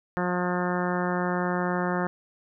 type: harmonic tone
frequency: 178.8 Hz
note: F3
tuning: 41 cents sharp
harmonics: 1 / 2 / 3 / 4 / 5 / 6 / 7 / 8 / 9 / 10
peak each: -28 / -31 / -33 / -34 / -35 / -36 / -36 / -37 / -38 / -38 dBFS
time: 0.17-2.07 s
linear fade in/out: 0 ms
effects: none